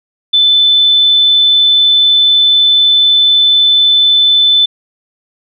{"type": "tone", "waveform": "sine", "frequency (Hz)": 3516, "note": "A7", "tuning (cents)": -2, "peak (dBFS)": -5, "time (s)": [0.33, 4.66], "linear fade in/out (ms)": 10, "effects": []}